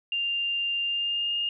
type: tone with pitch glide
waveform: sine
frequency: 2794 to 2831 Hz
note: F7 to F7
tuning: 0 to +23 cents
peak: -25 dBFS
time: 0.12-1.49 s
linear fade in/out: 2 ms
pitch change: +23 cents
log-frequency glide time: 0.84-1.35 s
effects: none